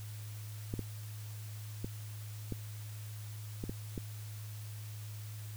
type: clicks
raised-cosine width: 3 ms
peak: -24 dBFS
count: 7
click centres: 0.739 / 0.793 / 1.845 / 2.523 / 3.639 / 3.695 / 3.978 s
effects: added 106 Hz sine -42 dBFS peak until 5.56 s + white hiss -54 dBFS RMS until 5.56 s